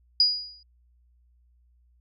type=tone with exponential decay; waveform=sine; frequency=4900 Hz; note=D#8; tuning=27 cents flat; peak=-14 dBFS; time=0.2-0.63 s; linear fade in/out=2 ms; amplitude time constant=93 ms; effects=added 60 Hz sine -59 dBFS peak until 2 s